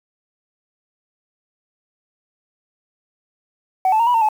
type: tone with pitch steps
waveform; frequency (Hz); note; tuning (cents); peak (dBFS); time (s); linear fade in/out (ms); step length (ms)
sine; 753 / 873 / 926 / 977 / 909 / 859; F#5 / A5 / A#5 / B5 / A#5 / A5; +30 / -14 / -12 / -19 / -44 / -42; -11; 3.85-4.288; 2; 73
effects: tanh soft clip ceiling -10 dBFS + 7-bit